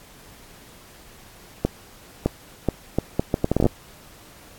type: accelerating click train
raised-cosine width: 2 ms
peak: -5 dBFS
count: 14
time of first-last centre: 1.65-3.664 s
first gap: 610 ms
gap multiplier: 0.7
effects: pink hiss -48 dBFS RMS until 4.58 s + AAC 64 kbps